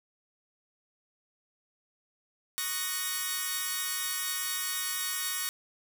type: chord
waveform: 5% pulse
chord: D# minor seventh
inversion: third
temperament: equal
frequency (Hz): 1108.7 / 1244.5 / 1480 / 1864.7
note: C#6 / D#6 / F#6 / A#6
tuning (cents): 0 / 0 / 0 / 0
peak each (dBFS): -25 / -29 / -26 / -23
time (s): 2.58-5.49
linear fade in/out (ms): 0
effects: none